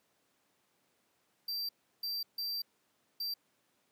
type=tone bursts at uneven times; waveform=square; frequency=4699 Hz; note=D8; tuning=in tune; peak=-35 dBFS; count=4; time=1.48-1.69 / 2.03-2.23 / 2.38-2.62 / 3.2-3.34 s; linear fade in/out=5 ms; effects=pink hiss -74 dBFS RMS until 3.91 s + high-pass 200 Hz 12 dB/octave